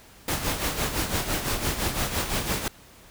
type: noise with tremolo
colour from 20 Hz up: pink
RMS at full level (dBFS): -25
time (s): 0.28-2.68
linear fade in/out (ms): 2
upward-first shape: sine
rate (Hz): 5.9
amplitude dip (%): 60
effects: pink hiss -51 dBFS RMS until 3.1 s